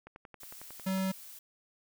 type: click train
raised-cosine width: 0.5 ms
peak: -33 dBFS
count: 11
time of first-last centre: 0.07-0.979 s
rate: 11 Hz
type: noise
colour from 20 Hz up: blue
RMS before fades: -49 dBFS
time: 0.4-1.39 s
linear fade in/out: 5 ms
type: tone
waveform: square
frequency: 190 Hz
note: F#3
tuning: 46 cents sharp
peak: -30 dBFS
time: 0.86-1.12 s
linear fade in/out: 10 ms
effects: none